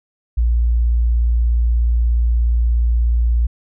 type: tone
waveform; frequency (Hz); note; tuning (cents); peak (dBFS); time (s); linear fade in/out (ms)
sine; 58.4; A#1; +4; -12; 0.37-3.47; 10
effects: none